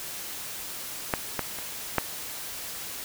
clicks, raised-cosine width 0.5 ms, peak -8 / -11 / -22 / -6 dBFS, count 4, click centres 1.138 / 1.393 / 1.587 / 1.983 s, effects white hiss -37 dBFS RMS until 3.04 s

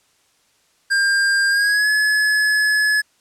square tone with pitch glide, 1600 to 1705 Hz, G6 to G#6, +35 to +45 cents, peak -15 dBFS, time 0.9-3.02 s, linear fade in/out 20 ms, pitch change +110 cents, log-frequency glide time 1.49-1.89 s, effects white hiss -60 dBFS RMS until 3.2 s + low-pass 9000 Hz 12 dB/octave

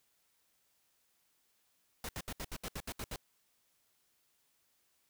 pink noise bursts, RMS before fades -41 dBFS, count 10, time 2.04-3.16 s, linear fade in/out 2 ms, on 49 ms, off 70 ms, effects white hiss -75 dBFS RMS until 5.09 s

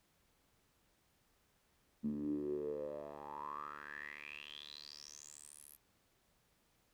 10% pulse tone with band-pass filter sweep, 73.42 Hz, D2, in tune, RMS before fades -45 dBFS, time 2.03-5.77 s, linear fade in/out 20 ms, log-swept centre 220 to 12000 Hz, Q 9.2, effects pink hiss -75 dBFS RMS until 6.93 s

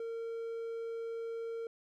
triangle tone, 458.3 Hz, A#4, 29 cents flat, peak -35 dBFS, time 0-1.67 s, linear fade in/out 2 ms, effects none

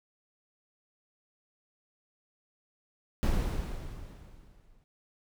brown noise with exponential decay, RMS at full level -24 dBFS, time 3.23-4.84 s, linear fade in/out 0 ms, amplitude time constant 350 ms, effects none

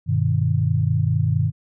sine chord, G augmented, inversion none, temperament just, 98 / 122.5 / 153.12 Hz, G2 / B2 / D#3, 0 / -14 / -27 cents, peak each -21 dBFS, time 0.06-1.52 s, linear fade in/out 50 ms, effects none

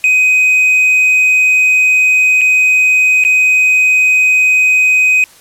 triangle tone with dropouts, 2511 Hz, D#7, 15 cents sharp, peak -5 dBFS, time 0.04-5.24 s, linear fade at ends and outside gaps 1 ms, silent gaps 2.411-2.415 / 3.239-3.249 s, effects white hiss -42 dBFS RMS until 5.4 s + low-pass 12000 Hz 12 dB/octave

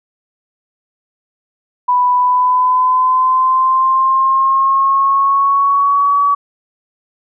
sine tone with pitch glide, 990 to 1137.2 Hz, B5 to C#6, +4 to +44 cents, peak -9 dBFS, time 1.88-6.35 s, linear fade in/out 10 ms, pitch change +240 cents, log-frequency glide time 2.14-6.22 s, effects none

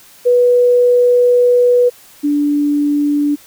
sine tone pair in turn, 490 / 291.4 Hz, B4 / D4, -14 / -13 cents, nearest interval major sixth, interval 899 cents, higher first, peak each -7 / -11 dBFS, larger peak first, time 0.25-1.9 / 2.23-3.36 s, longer first, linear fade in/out 20 ms, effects white hiss -43 dBFS RMS until 3.46 s

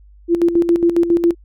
sine tone with tremolo, 341.3 Hz, F4, 40 cents flat, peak -9 dBFS, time 0.28-1.35 s, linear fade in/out 50 ms, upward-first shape square, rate 7.3 Hz, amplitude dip 65%, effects added 50 Hz sine -42 dBFS peak until 1.44 s

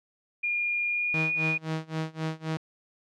sine tone with pitch glide, 2418 to 2455 Hz, D7 to D#7, +50 to -24 cents, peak -25 dBFS, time 0.43-1.58 s, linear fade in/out 10 ms, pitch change +26 cents, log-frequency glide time 0.88-1.29 s
sawtooth tone with tremolo, 159 Hz, D#3, 38 cents sharp, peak -23 dBFS, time 1.14-2.57 s, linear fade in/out 0 ms, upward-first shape sine, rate 3.8 Hz, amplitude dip 95%
effects low-pass 5000 Hz 12 dB/octave

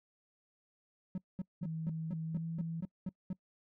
triangle tone bursts, 185 Hz, F#3, in tune, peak -32 dBFS, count 10, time 1.15-3.33 s, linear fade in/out 2 ms, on 29 ms, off 210 ms
sine tone with pitch glide, 160.8 to 164.65 Hz, E3 to E3, -43 to -2 cents, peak -36 dBFS, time 1.61-2.81 s, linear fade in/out 10 ms, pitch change +41 cents, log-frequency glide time 2.25-2.45 s
effects noise-tail reverb RT60 0.1 s tail -24 dB re dry + tanh soft clip ceiling -25 dBFS

